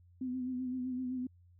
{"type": "tone with vibrato", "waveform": "sine", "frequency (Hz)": 254, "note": "B3", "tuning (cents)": 49, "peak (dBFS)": -34, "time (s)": [0.21, 1.27], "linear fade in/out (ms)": 5, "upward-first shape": "sine", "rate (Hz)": 7.8, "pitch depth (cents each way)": 38, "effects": ["added 88 Hz sine -59 dBFS peak until 1.59 s"]}